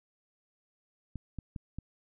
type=clicks; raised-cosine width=5 ms; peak=-26 dBFS; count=4; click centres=1.157 / 1.387 / 1.562 / 1.786 s; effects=none